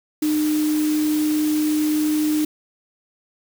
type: tone in noise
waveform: sine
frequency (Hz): 304.8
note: D#4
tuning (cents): -36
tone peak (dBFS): -17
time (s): 0.22-2.45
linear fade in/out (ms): 5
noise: white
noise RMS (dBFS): -32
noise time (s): 0.22-2.45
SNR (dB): +12
effects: none